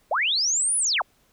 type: linear two-way sweep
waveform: sine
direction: up then down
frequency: 505 to 10170 to 505 Hz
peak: -20 dBFS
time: 0.11-1.02 s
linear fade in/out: 5 ms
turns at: 0.77 s
effects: pink hiss -63 dBFS RMS until 1.32 s